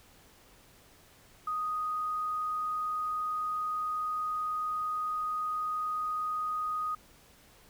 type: tone with quantisation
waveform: sine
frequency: 1244.5 Hz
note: D#6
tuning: in tune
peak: -30 dBFS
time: 1.47-6.95 s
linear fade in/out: 5 ms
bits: 10
effects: pink hiss -59 dBFS RMS until 7.69 s